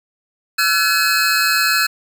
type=tone cluster; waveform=square; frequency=1347 / 1505 / 1701 / 2561 / 4247 Hz; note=E6 / F#6 / G#6 / D#7 / C8; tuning=+37 / +29 / +41 / +49 / +25 cents; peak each=-21 dBFS; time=0.58-1.87 s; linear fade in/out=10 ms; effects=none